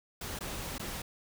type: noise with dropouts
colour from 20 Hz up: pink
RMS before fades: -39 dBFS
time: 0.21-1.02 s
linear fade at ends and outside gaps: 5 ms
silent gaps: 0.39-0.407 / 0.782-0.795 s
effects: none